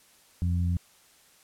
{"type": "harmonic tone", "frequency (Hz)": 87.31, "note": "F2", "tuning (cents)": 0, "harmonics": [1, 2, 3], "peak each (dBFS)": [-24, -31, -44], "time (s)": [0.42, 0.77], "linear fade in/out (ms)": 0, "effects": ["white hiss -59 dBFS RMS until 1.43 s", "low-pass 12000 Hz 12 dB/octave"]}